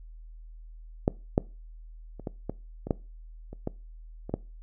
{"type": "clicks", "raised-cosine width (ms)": 2, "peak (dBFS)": [-8, -7, -28, -18, -17, -21, -10, -28, -16, -23, -13], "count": 11, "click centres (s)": [1.079, 1.379, 2.197, 2.272, 2.496, 2.87, 2.908, 3.53, 3.674, 4.295, 4.34], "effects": ["noise-tail reverb RT60 0.3 s tail -22 dB re dry", "added 40 Hz sine -43 dBFS peak until 4.62 s"]}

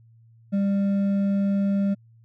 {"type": "tone with hard clipping", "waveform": "triangle", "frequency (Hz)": 198.4, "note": "G3", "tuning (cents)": 21, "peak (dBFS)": -21, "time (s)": [0.52, 1.95], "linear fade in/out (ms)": 20, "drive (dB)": 8, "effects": ["added 114 Hz sine -51 dBFS peak until 2.24 s"]}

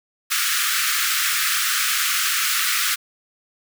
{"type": "high-pass noise", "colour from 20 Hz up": "pink", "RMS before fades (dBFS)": -21, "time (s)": [0.3, 2.96], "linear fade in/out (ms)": 20, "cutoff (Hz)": 1200, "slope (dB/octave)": 96, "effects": []}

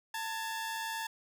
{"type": "tone pair together", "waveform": "sawtooth", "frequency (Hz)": [896, 1691.4], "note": ["A5", "G#6"], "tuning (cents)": [31, 31], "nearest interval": "major seventh", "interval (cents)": 1100, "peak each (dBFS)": [-33, -37], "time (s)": [0.14, 1.07], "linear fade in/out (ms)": 5, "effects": []}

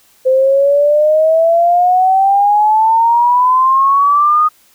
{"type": "exponential sweep", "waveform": "sine", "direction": "up", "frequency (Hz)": [515, 1244.5], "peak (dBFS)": -7, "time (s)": [0.25, 4.49], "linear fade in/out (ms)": 20, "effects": ["white hiss -50 dBFS RMS until 4.74 s"]}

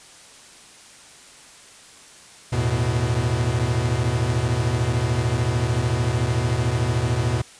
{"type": "chord", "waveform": "45% pulse", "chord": "E suspended fourth", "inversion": "none", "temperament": "equal with one note detuned", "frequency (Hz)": [80.76, 110, 123.47], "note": ["E2", "A2", "B2"], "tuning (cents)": [-35, 0, 0], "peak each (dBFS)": [-28, -24, -22], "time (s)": [2.52, 7.42], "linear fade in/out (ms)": 10, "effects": ["white hiss -46 dBFS RMS until 7.59 s", "resampled to 22050 Hz"]}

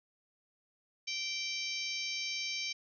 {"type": "harmonic tone", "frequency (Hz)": 778, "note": "G5", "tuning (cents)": -13, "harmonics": [3, 4, 5, 6, 7, 8], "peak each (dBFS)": [-39, -43, -44, -43, -41, -45], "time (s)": [1.07, 2.73], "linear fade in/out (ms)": 10, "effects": []}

